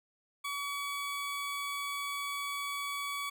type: tone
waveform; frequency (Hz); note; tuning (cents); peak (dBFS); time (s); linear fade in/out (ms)
20% pulse; 1135; C#6; +41; -30; 0.44-3.3; 10
effects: none